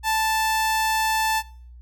sawtooth tone, 880 Hz, A5, in tune, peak -16 dBFS, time 0.03-1.43 s, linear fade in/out 50 ms, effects noise-tail reverb RT60 0.5 s tail -22 dB re dry + added 60 Hz sine -41 dBFS peak until 1.81 s

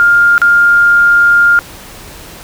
sine tone with dropouts, 1406 Hz, F6, 11 cents sharp, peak -4 dBFS, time 0-1.59 s, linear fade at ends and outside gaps 0 ms, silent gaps 0.38-0.417 s, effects pink hiss -32 dBFS RMS until 2.43 s

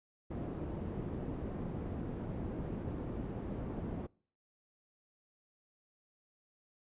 white low-pass noise, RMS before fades -40 dBFS, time 0.3-4.07 s, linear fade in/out 10 ms, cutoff 290 Hz, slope 12 dB/octave, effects noise-tail reverb RT60 0.5 s tail -25 dB re dry + resampled to 8000 Hz

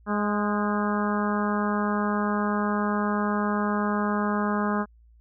harmonic tone with a mistuned harmonic, 207.7 Hz, G#3, in tune, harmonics 1 / 2 / 3 / 4 / 5 / 6 / 7 / 8, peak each -25 / -32 / -34 / -34 / -32 / -32 / -37 / -37 dBFS, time 0.06-4.86 s, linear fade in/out 50 ms, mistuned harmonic 8, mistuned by -43 cents, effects added 57 Hz sine -52 dBFS peak until 5.2 s

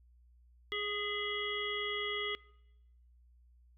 harmonic tone with a mistuned harmonic, 415.3 Hz, G#4, in tune, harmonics 1 / 3 / 5 / 7 / 8, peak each -40 / -43 / -38 / -45 / -39 dBFS, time 0.72-2.35 s, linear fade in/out 0 ms, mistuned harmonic 5, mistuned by -37 cents, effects noise-tail reverb RT60 0.9 s tail -22 dB re dry + added 60 Hz sine -60 dBFS peak until 3.77 s

